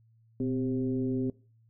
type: tone with frequency modulation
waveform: sine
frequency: 257.6 Hz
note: C4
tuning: 27 cents flat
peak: -27 dBFS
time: 0.4-1.3 s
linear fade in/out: 2 ms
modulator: 137 Hz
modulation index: 0.91
effects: noise-tail reverb RT60 0.4 s tail -22 dB re dry + added 113 Hz sine -60 dBFS peak until 1.69 s